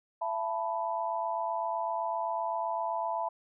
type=chord; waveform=sine; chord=E suspended fourth; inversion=none; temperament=equal with one note detuned; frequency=671.6 / 880 / 987.8 Hz; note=E5 / A5 / B5; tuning=+32 / 0 / 0 cents; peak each=-34 dBFS; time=0.21-3.29 s; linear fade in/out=10 ms; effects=none